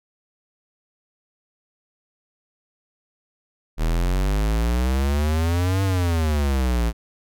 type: exponential two-way sweep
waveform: square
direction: up then down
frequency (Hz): 38.89 to 98 to 55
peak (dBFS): -19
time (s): 3.77-6.93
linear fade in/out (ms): 50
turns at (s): 5.83
effects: none